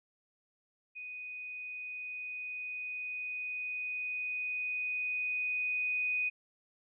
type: tone with level ramp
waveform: sine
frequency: 2489 Hz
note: D#7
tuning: in tune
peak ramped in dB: -41 to -29 dBFS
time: 0.95-6.3 s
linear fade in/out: 20 ms
effects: none